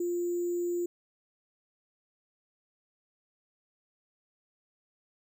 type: tone with sample-and-hold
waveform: sine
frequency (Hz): 349.2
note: F4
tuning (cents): 0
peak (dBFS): -28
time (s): 0-0.86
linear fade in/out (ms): 5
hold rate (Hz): 7350
effects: none